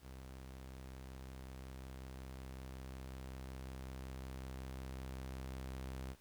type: tone with level ramp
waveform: sawtooth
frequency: 65.41 Hz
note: C2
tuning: in tune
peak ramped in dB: -46 to -39 dBFS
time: 0.01-6.16 s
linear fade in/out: 50 ms
effects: pink hiss -67 dBFS RMS until 6.2 s